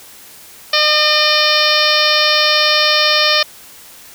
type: harmonic tone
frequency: 606 Hz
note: D#5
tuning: 46 cents flat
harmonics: 1 / 2 / 3 / 4 / 5 / 6 / 7 / 8 / 9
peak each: -19 / -19 / -19 / -19 / -19 / -19 / -19 / -19 / -19 dBFS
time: 0.73-3.43 s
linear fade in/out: 5 ms
effects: white hiss -39 dBFS RMS until 4.14 s